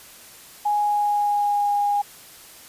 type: tone with pitch glide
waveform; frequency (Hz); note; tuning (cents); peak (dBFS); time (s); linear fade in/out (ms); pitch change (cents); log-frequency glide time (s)
sine; 830.6 to 817.7; G#5 to G#5; 0 to -27; -18; 0.65-2.02; 10; -27; 0.79-1.73
effects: white hiss -45 dBFS RMS until 2.68 s + resampled to 32000 Hz